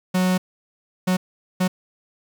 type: tone bursts at uneven times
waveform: 45% pulse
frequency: 183.9 Hz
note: F#3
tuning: 10 cents flat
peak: -17 dBFS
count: 3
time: 0.14-0.38 / 1.07-1.17 / 1.6-1.68 s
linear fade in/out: 10 ms
effects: 9-bit